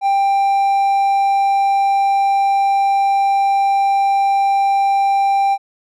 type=tone; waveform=triangle; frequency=790 Hz; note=G5; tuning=13 cents sharp; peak=-10 dBFS; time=0.01-5.58 s; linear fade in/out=50 ms; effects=none